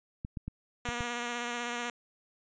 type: clicks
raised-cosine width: 5 ms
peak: -24 dBFS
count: 5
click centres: 0.249 / 0.372 / 0.48 / 0.889 / 1.007 s
type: tone with vibrato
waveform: 5% pulse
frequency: 239.7 Hz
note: A#3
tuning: 48 cents sharp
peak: -22 dBFS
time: 0.85-1.9 s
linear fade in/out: 2 ms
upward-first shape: sine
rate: 16 Hz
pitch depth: 19 cents each way
effects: resampled to 16000 Hz